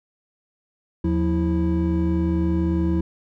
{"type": "tone cluster", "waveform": "triangle", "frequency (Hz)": [79, 176.6, 327.9], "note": ["D#2", "F3", "E4"], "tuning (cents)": [27, 20, -9], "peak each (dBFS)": -21, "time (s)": [1.04, 3.01], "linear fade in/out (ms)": 5, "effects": []}